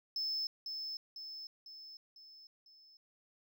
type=tone with echo; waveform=triangle; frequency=5250 Hz; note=E8; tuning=8 cents flat; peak=-33 dBFS; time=0.16-0.47 s; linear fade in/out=2 ms; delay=500 ms; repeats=5; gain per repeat=-5 dB; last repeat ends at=2.97 s; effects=none